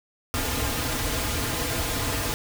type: noise with comb filter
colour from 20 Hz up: pink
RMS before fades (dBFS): -27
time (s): 0.34-2.34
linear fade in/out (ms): 0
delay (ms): 5.3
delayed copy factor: -0.75
effects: none